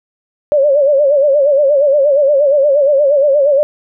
sine tone with vibrato, 568 Hz, C#5, 42 cents sharp, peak -7 dBFS, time 0.52-3.63 s, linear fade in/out 0 ms, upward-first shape sine, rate 8.5 Hz, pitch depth 100 cents each way, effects none

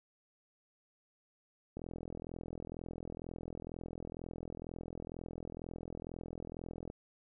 click train, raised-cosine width 2 ms, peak -30 dBFS, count 217, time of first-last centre 1.77-6.901 s, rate 42.1 Hz, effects none

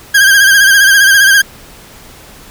40% pulse tone with vibrato, 1600 Hz, G6, 35 cents sharp, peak -3 dBFS, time 0.14-1.42 s, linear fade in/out 10 ms, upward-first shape sine, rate 15 Hz, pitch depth 58 cents each way, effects pink hiss -36 dBFS RMS until 2.5 s

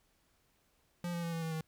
square tone with pitch steps, 174.5 / 171.3 / 168.17 / 165.09 / 162.06 / 159.1 Hz, F3 / F3 / E3 / E3 / E3 / D#3, -1 / -33 / +35 / +3 / -29 / +39 cents, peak -36 dBFS, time 1.04-1.61 s, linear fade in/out 2 ms, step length 95 ms, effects pink hiss -73 dBFS RMS until 1.67 s

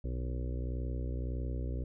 harmonic tone, 61.74 Hz, B1, in tune, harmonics 1 / 2 / 4 / 5 / 6 / 7 / 8 / 9, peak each -34 / -40 / -46 / -48 / -50 / -51 / -52 / -53 dBFS, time 0.04-1.84 s, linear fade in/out 5 ms, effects none

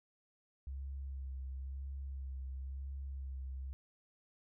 sine tone with vibrato, 67.1 Hz, C2, 44 cents sharp, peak -40 dBFS, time 0.67-3.73 s, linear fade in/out 0 ms, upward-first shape sine, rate 0.98 Hz, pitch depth 31 cents each way, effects none

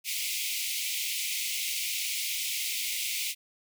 pink high-pass noise, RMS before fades -32 dBFS, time 0.04-3.35 s, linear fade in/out 50 ms, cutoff 2100 Hz, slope 96 dB/octave, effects none

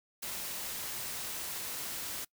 white noise, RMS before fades -39 dBFS, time 0.22-2.25 s, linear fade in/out 10 ms, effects noise-tail reverb RT60 0.1 s tail -23 dB re dry

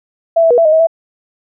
sine tone with pitch steps, 665 / 657 / 483.8 / 665 / 620 / 640 / 659 Hz, E5 / E5 / B4 / E5 / D#5 / D#5 / E5, +15 / -6 / -36 / +15 / -6 / +49 / -1 cents, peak -6 dBFS, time 0.36-0.871 s, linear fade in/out 10 ms, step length 73 ms, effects none

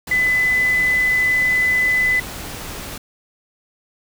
sine tone in noise, 2007 Hz, B6, 27 cents sharp, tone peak -14 dBFS, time 0.11-2.2 s, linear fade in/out 5 ms, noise pink, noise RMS -31 dBFS, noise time 0.07-2.98 s, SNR +14 dB, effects none

